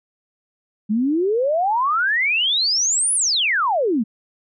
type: exponential two-way sweep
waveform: sine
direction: up then down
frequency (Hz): 202.6 to 10340 to 202.6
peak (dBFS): -16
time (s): 0.89-4.04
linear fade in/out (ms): 20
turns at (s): 3.14
effects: none